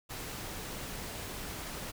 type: noise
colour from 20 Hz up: pink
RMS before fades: -41 dBFS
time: 0.09-1.92 s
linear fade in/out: 20 ms
effects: none